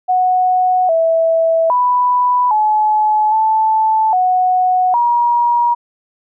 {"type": "tone with pitch steps", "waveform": "sine", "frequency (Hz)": [736, 655, 989, 855, 876, 736, 954], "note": ["F#5", "E5", "B5", "A5", "A5", "F#5", "A#5"], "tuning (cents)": [-9, -11, 2, -50, -8, -9, 40], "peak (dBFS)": -10, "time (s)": [0.08, 5.75], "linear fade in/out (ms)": 20, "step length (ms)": 810, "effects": []}